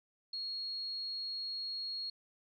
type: tone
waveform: sine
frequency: 4300 Hz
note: C8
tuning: 47 cents sharp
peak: -37 dBFS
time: 0.33-2.1 s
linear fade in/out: 5 ms
effects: none